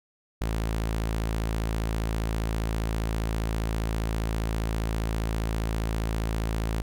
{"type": "tone", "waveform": "sawtooth", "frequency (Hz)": 55, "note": "A1", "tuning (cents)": 0, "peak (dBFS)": -22, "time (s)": [0.41, 6.82], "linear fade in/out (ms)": 5, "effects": []}